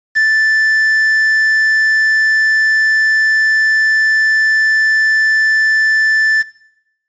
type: tone with quantisation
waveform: triangle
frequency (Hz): 1760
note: A6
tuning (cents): 0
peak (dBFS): -7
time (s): 0.15-6.43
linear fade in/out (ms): 20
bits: 5
effects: noise-tail reverb RT60 0.8 s tail -19 dB re dry + resampled to 16000 Hz